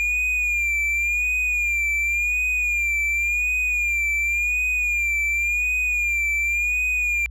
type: tone with vibrato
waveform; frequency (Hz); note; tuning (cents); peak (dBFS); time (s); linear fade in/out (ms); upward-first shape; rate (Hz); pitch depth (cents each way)
triangle; 2411; D7; +45; -18; 0-7.26; 0; sine; 0.91; 59
effects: added 60 Hz sine -33 dBFS peak until 7.3 s